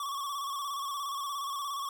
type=tone with vibrato; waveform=square; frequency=1121 Hz; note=C#6; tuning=19 cents sharp; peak=-34 dBFS; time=0-1.89 s; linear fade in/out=2 ms; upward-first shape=square; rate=17 Hz; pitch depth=48 cents each way; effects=none